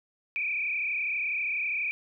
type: tone with frequency modulation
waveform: sine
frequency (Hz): 2400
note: D7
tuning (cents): +37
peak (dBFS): -27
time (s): 0.36-1.91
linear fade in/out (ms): 0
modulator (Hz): 32.2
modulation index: 3.3
effects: none